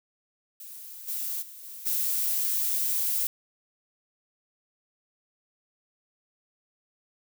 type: noise with level steps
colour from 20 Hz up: violet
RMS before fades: -43 / -32 / -45 / -42 / -27 dBFS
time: 0.6-3.27 s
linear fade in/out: 2 ms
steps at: 1.07 / 1.41 / 1.63 / 1.85 s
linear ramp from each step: 20 ms
effects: none